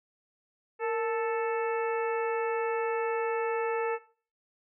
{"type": "harmonic tone with a mistuned harmonic", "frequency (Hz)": 440, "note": "A4", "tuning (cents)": 0, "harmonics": [1, 2, 3, 4, 5, 6], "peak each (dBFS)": [-28, -34, -38, -40, -42, -44], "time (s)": [0.79, 3.99], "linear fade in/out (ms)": 50, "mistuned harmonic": 1, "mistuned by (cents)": 81, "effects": ["noise-tail reverb RT60 0.4 s tail -17 dB re dry"]}